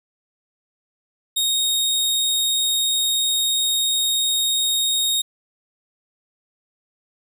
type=tone; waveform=sawtooth; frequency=3729 Hz; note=A#7; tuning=in tune; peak=-15 dBFS; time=1.36-5.22 s; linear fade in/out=10 ms; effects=none